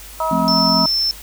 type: harmonic tone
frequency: 320 Hz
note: D#4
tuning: 49 cents sharp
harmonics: 2 / 3 / 4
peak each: -22 / -20 / -23 dBFS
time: 0.2-0.86 s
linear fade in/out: 2 ms
type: chord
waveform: sine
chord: F major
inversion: none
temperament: just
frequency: 174.61 / 218.3 / 261.9 Hz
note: F3 / A3 / C4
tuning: 0 / -13 / +2 cents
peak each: -21 dBFS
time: 0.31-0.86 s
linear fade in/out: 5 ms
type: tone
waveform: sine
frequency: 5330 Hz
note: E8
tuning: 18 cents sharp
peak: -15 dBFS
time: 0.48-1.11 s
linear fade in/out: 0 ms
effects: added 50 Hz sine -39 dBFS peak until 1.22 s + white hiss -38 dBFS RMS until 1.22 s